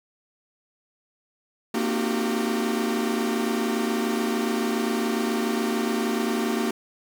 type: tone cluster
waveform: 45% pulse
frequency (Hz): 230.2 / 257.3 / 303.7 / 362.9 / 392.9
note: A#3 / C4 / D#4 / F#4 / G4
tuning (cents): -22 / -29 / -42 / -34 / +4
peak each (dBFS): -26 / -33 / -32 / -31 / -30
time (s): 1.74-6.71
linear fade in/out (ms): 5
effects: 9-bit